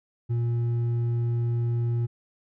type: tone with hard clipping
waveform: sine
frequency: 118.1 Hz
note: A#2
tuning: 23 cents sharp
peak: -24 dBFS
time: 0.29-2.07 s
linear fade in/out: 20 ms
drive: 4 dB
effects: none